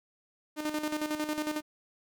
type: tone with tremolo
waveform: sawtooth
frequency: 303.7 Hz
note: D#4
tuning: 42 cents flat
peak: -25 dBFS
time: 0.56-1.62 s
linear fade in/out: 50 ms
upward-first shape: square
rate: 11 Hz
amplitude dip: 60%
effects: none